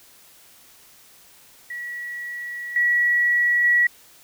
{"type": "tone with level steps", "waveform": "sine", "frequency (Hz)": 1931, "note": "B6", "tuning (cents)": -39, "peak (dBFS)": [-29, -16, -14], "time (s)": [1.7, 3.87], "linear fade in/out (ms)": 5, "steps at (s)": [2.76, 3.64], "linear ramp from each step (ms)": 2, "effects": ["white hiss -51 dBFS RMS until 4.23 s"]}